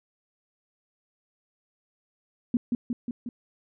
sine tone with echo, 240 Hz, B3, 49 cents flat, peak -19 dBFS, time 2.54-2.57 s, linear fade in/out 2 ms, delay 180 ms, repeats 4, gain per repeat -3 dB, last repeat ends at 3.29 s, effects none

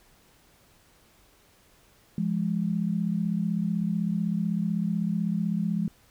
sine tone pair together, 171.79 / 207.7 Hz, F3 / G#3, -28 / 0 cents, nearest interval minor third, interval 328 cents, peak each -27 / -27 dBFS, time 2.18-5.88 s, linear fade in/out 2 ms, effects pink hiss -60 dBFS RMS until 6.1 s

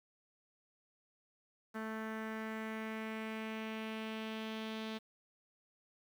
sawtooth tone with low-pass filter sweep, 220 Hz, A3, in tune, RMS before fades -42 dBFS, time 1.74-4.99 s, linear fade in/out 20 ms, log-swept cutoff 1600 to 3600 Hz, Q 2.7, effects 10-bit

